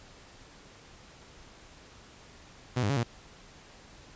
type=tone with pitch steps; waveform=sawtooth; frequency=124.9 / 102 / 140.3 / 117.8 Hz; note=B2 / G#2 / C#3 / A#2; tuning=+20 / -31 / +21 / +19 cents; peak=-22 dBFS; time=2.76-3.036 s; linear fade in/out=10 ms; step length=69 ms; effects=pink hiss -53 dBFS RMS until 4.15 s + resampled to 16000 Hz